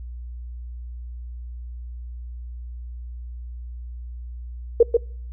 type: tone with echo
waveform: sine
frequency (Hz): 466.2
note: A#4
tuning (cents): 0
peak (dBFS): -8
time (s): 4.8-4.83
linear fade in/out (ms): 5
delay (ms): 140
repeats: 1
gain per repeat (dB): -4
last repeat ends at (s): 4.97
effects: noise-tail reverb RT60 0.5 s tail -25 dB re dry + added 60 Hz sine -32 dBFS peak until 5.32 s